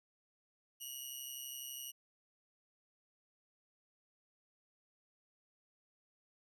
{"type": "tone with amplitude modulation", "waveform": "10% pulse", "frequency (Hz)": 2900, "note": "F#7", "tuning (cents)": -35, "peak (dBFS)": -33, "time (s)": [0.8, 1.92], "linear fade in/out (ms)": 20, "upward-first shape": "sine", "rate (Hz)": 132, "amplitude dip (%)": 65, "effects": []}